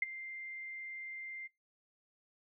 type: tone with ADSR envelope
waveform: sine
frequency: 2094 Hz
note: C7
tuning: 1 cent sharp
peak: -26 dBFS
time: 0.02-1.48 s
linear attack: 4 ms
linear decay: 17 ms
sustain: -16 dB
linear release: 21 ms
effects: noise-tail reverb RT60 0.2 s tail -22 dB re dry